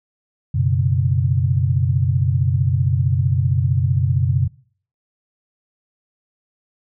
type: chord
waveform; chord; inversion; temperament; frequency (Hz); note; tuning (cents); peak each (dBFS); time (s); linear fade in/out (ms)
sine; F# suspended fourth; none; just; 92.5 / 123.33 / 138.75; F#2 / B2 / C#3; 0 / -2 / +2; -19; 0.54-4.48; 10
effects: noise-tail reverb RT60 0.5 s tail -21 dB re dry